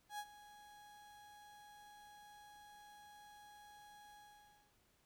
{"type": "tone with ADSR envelope", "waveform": "35% pulse", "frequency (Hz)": 830.6, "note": "G#5", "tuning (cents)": 0, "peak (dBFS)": -40, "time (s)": [0.09, 4.75], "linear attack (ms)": 98, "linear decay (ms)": 57, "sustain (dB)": -16, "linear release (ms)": 610, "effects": ["pink hiss -75 dBFS RMS until 5.05 s"]}